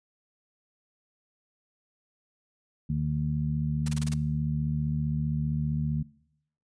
harmonic tone, 75.3 Hz, D2, 44 cents sharp, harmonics 1 / 2 / 3, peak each -34 / -27 / -32 dBFS, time 2.89-6.03 s, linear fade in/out 10 ms
white noise bursts, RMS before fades -36 dBFS, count 6, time 3.86-4.14 s, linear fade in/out 5 ms, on 25 ms, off 26 ms
effects noise-tail reverb RT60 0.7 s tail -20 dB re dry + resampled to 22050 Hz

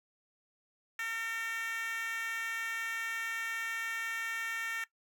10% pulse tone with high-pass filter, 454.4 Hz, A#4, 44 cents flat, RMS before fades -37 dBFS, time 0.99-4.84 s, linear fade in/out 2 ms, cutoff 1700 Hz, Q 3.2, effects noise-tail reverb RT60 0.1 s tail -18 dB re dry

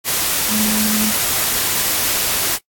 sine tone in noise, 214.5 Hz, A3, 44 cents flat, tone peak -18 dBFS, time 0.48-1.13 s, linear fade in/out 50 ms, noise white, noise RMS -18 dBFS, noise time 0.04-2.59 s, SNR -3 dB, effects noise-tail reverb RT60 0.1 s tail -22 dB re dry + AAC 64 kbps

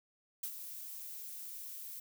violet noise with ADSR envelope, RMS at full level -38 dBFS, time 0.43-2 s, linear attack 4 ms, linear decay 71 ms, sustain -8 dB, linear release 8 ms, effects none

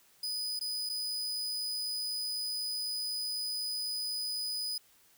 40% pulse tone with dropouts, 4978 Hz, D#8, in tune, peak -32 dBFS, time 0.23-4.78 s, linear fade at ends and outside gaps 5 ms, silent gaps 0.593-0.61 / 0.892-0.896 s, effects white hiss -64 dBFS RMS until 5.17 s

